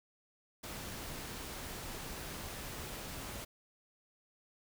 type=noise; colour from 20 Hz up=pink; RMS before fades=-44 dBFS; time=0.63-3.45 s; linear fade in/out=10 ms; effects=none